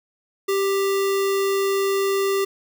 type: tone with sample-and-hold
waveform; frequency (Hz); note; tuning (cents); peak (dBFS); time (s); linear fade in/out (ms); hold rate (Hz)
sine; 392; G4; 0; -18; 0.48-2.45; 10; 1575
effects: none